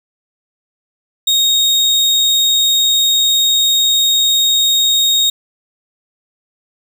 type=tone; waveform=35% pulse; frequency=3729 Hz; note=A#7; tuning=in tune; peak=-8 dBFS; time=1.27-5.3 s; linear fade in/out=5 ms; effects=none